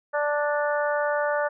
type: harmonic tone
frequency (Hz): 293.7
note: D4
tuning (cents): 0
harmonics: 2 / 3 / 4 / 5 / 6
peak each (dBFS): -24 / -30 / -32 / -30 / -34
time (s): 0.13-1.49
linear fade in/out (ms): 20
effects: none